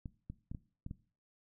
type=clicks; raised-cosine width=5 ms; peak=-30 dBFS; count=6; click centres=0.058 / 0.3 / 0.515 / 0.548 / 0.864 / 0.911 s; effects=noise-tail reverb RT60 0.4 s tail -18 dB re dry